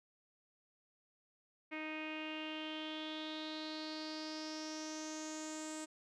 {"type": "tone with low-pass filter sweep", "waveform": "sawtooth", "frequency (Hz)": 311.1, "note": "D#4", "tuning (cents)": 0, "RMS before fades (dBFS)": -44, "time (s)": [1.71, 5.86], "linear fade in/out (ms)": 20, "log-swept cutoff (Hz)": [2300, 7900], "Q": 6.2, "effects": []}